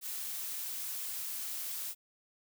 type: noise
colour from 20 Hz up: blue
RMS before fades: -39 dBFS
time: 0.01-1.95 s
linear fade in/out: 50 ms
effects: none

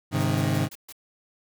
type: chord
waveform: 30% pulse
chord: Ab major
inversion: none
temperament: equal with one note detuned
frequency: 103.83 / 134.1 / 155.56 Hz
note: Ab2 / C3 / Eb3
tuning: 0 / +43 / 0 cents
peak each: -24 dBFS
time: 0.11-0.69 s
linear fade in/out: 50 ms
type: noise bursts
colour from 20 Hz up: white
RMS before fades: -42 dBFS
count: 5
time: 0.2-0.925 s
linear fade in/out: 5 ms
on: 41 ms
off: 130 ms
effects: none

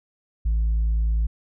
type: tone with tanh clipping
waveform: sine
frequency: 55 Hz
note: A1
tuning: in tune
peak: -19 dBFS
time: 0.45-1.27 s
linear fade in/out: 10 ms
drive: 1 dB
effects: none

